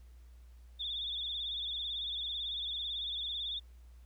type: tone with vibrato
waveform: sine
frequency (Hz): 3520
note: A7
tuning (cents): 0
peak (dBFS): -35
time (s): 0.79-3.6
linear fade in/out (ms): 20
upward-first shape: triangle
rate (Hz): 18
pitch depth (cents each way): 100
effects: added 60 Hz sine -52 dBFS peak until 4.05 s + pink hiss -71 dBFS RMS until 4.05 s